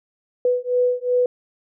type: beating tone pair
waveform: sine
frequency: 493.9 / 496.6 Hz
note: B4 / B4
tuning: 0 / +9 cents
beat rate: 2.7 Hz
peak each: -20 dBFS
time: 0.45-1.26 s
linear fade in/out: 2 ms
effects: none